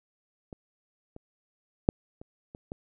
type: clicks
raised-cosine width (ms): 2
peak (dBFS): -28 / -30 / -6 / -30 / -29 / -23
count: 6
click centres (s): 0.528 / 1.164 / 1.889 / 2.215 / 2.549 / 2.719
effects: none